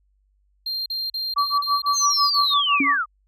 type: tone bursts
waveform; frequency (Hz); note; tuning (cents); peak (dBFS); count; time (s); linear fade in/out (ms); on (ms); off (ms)
triangle; 4186; C8; 0; -23; 8; 0.66-2.54; 5; 200; 40
type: tone with tremolo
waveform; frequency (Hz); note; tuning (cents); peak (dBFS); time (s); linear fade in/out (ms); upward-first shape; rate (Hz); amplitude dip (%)
sine; 1150; D6; -37; -16; 1.36-2.98; 10; sine; 6; 100
type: linear sweep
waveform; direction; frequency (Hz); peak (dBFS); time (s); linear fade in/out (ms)
sine; down; 6490 to 1158; -19; 1.93-3.06; 50
type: tone with exponential decay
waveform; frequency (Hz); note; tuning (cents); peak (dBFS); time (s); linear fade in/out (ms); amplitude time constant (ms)
sine; 277.2; C#4; 0; -16; 2.8-2.99; 5; 41
effects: added 49 Hz sine -61 dBFS peak until 3.27 s